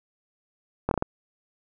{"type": "slowing click train", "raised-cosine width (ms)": 1, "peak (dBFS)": -10, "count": 5, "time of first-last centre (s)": [0.89, 1.024], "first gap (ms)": 22, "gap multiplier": 1.29, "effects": []}